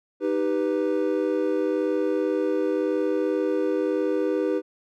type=chord; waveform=triangle; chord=Eb augmented; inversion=none; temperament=equal; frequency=311.1 / 392 / 493.9 Hz; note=Eb4 / G4 / B4; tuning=0 / 0 / 0 cents; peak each=-24 dBFS; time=0.2-4.62 s; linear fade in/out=50 ms; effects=none